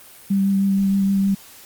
sine tone with vibrato, 196 Hz, G3, in tune, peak -15 dBFS, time 0.3-1.35 s, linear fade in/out 10 ms, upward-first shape sine, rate 6.4 Hz, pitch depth 13 cents each way, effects white hiss -44 dBFS RMS until 1.65 s + Opus 32 kbps

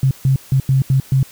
sine tone bursts at uneven times, 133.5 Hz, C3, 35 cents sharp, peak -10 dBFS, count 6, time 0.03-0.11 / 0.25-0.36 / 0.52-0.6 / 0.69-0.82 / 0.9-1 / 1.12-1.23 s, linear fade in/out 2 ms, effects white hiss -42 dBFS RMS until 1.31 s

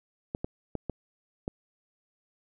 clicks, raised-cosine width 2 ms, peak -18 dBFS, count 5, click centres 0.349 / 0.445 / 0.753 / 0.897 / 1.479 s, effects none

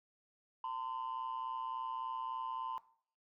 triangle ring-modulated tone, 61.74 Hz, B1, in tune, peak -31 dBFS, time 0.64-2.78 s, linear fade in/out 0 ms, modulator 967 Hz, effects noise-tail reverb RT60 0.5 s tail -18 dB re dry + tanh soft clip ceiling -33 dBFS

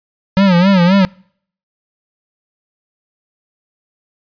square tone with vibrato, 185 Hz, F#3, in tune, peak -8 dBFS, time 0.37-1.05 s, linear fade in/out 0 ms, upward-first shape sine, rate 3.8 Hz, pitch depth 130 cents each way, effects noise-tail reverb RT60 0.6 s tail -26 dB re dry + resampled to 11025 Hz

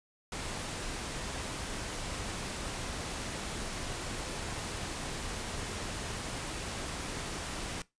pink noise, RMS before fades -38 dBFS, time 0.32-7.82 s, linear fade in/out 2 ms, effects noise-tail reverb RT60 0.2 s tail -20 dB re dry + resampled to 22050 Hz

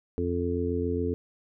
harmonic tone, 87.31 Hz, F2, in tune, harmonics 1 / 2 / 3 / 4 / 5, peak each -31 / -39 / -31 / -34 / -30 dBFS, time 0.18-1.14 s, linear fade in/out 0 ms, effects none

